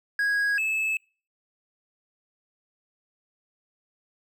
triangle tone pair in turn, 1651 / 2606 Hz, G#6 / E7, -11 / -20 cents, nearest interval minor sixth, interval 791 cents, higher second, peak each -20 / -22 dBFS, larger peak first, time 0.19-0.58 / 0.58-0.97 s, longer neither, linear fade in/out 2 ms, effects noise-tail reverb RT60 0.4 s tail -26 dB re dry

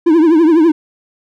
triangle tone with vibrato, 323.9 Hz, E4, 30 cents flat, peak -4 dBFS, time 0.06-0.72 s, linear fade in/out 10 ms, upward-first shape triangle, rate 12 Hz, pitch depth 140 cents each way, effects none

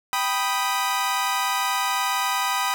sawtooth chord, G augmented, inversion none, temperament equal, 784 / 987.8 / 1244.5 Hz, G5 / B5 / D#6, 0 / 0 / 0 cents, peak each -24 / -21 / -23 dBFS, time 0.13-2.74 s, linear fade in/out 0 ms, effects none

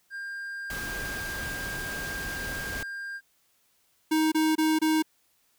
triangle tone, 1600 Hz, G6, 35 cents sharp, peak -32 dBFS, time 0.1-3.21 s, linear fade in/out 50 ms
pink noise, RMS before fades -37 dBFS, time 0.7-2.83 s, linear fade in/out 2 ms
square tone bursts, 314.2 Hz, D#4, 17 cents sharp, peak -22 dBFS, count 4, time 4.11-5.025 s, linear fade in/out 10 ms, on 210 ms, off 25 ms
effects white hiss -68 dBFS RMS until 5.58 s

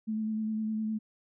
sine tone with vibrato, 217.6 Hz, A3, 19 cents flat, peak -29 dBFS, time 0.07-0.99 s, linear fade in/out 20 ms, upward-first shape sine, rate 9.8 Hz, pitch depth 20 cents each way, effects none

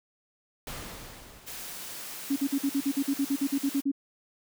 pink noise with exponential decay, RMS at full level -37 dBFS, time 0.67-2.74 s, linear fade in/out 2 ms, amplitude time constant 450 ms
white high-pass noise, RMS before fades -40 dBFS, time 1.46-3.82 s, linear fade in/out 20 ms, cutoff 130 Hz, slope 48 dB/octave
sine tone bursts, 277.2 Hz, C#4, in tune, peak -23 dBFS, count 15, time 2.3-3.917 s, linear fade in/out 10 ms, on 63 ms, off 48 ms
effects none

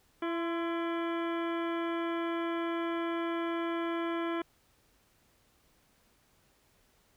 harmonic tone with a mistuned harmonic, 335.3 Hz, E4, 30 cents sharp, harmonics 1 / 2 / 3 / 4 / 5 / 6 / 7 / 9 / 10, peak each -32 / -40 / -40 / -42 / -45 / -49 / -48 / -52 / -53 dBFS, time 0.22-4.42 s, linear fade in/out 5 ms, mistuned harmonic 3, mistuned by +43 cents, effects pink hiss -68 dBFS RMS until 7.16 s

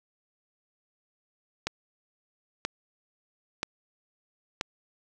click train, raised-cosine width 0.2 ms, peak -11 dBFS, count 4, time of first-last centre 1.67-4.611 s, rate 1.02 Hz, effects none

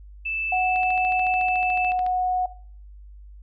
sine tone, 2637 Hz, E7, in tune, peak -25 dBFS, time 0.25-1.92 s, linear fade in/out 10 ms
sine tone with pitch glide, 740 to 732.8 Hz, F#5 to F#5, 0 to -17 cents, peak -20 dBFS, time 0.52-2.46 s, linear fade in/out 5 ms, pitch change -17 cents, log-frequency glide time 1.31-1.95 s
click train, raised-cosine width 0.3 ms, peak -24 dBFS, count 19, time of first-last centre 0.76-2.064 s, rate 13.8 Hz
effects noise-tail reverb RT60 0.5 s tail -18 dB re dry + added 50 Hz sine -41 dBFS peak until 3.42 s

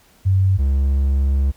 sine / triangle tone pair in turn, 95.5 / 68.49 Hz, G2 / C#2, -45 / -20 cents, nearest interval tritone, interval 575 cents, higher first, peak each -12 dBFS, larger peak neither, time 0.25-0.58 / 0.58-1.52 s, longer second, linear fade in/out 20 ms, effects pink hiss -53 dBFS RMS until 1.56 s

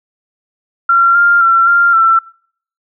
sine tone with pitch steps, 1372 / 1398 / 1355 / 1392 / 1342 Hz, F6 / F6 / E6 / F6 / E6, -31 / +1 / +47 / -6 / +31 cents, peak -6 dBFS, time 0.89-2.19 s, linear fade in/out 5 ms, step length 260 ms, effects noise-tail reverb RT60 0.6 s tail -25 dB re dry

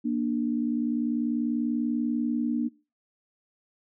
sine tone pair together, 236.5 / 296.7 Hz, A#3 / D4, +25 / +18 cents, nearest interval major third, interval 393 cents, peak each -26 / -28 dBFS, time 0.04-2.69 s, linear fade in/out 20 ms, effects noise-tail reverb RT60 0.3 s tail -20 dB re dry

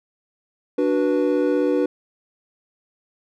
triangle chord, B minor, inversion first, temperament equal with one note detuned, 293.7 / 370 / 488.8 Hz, D4 / F#4 / B4, 0 / 0 / -18 cents, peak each -19 / -21 / -19 dBFS, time 0.78-1.86 s, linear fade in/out 5 ms, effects none

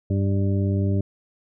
harmonic tone, 98.4 Hz, G2, 7 cents sharp, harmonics 1 / 2 / 3 / 4 / 6, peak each -20 / -26 / -30 / -32 / -36 dBFS, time 0.1-1.01 s, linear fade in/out 5 ms, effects none

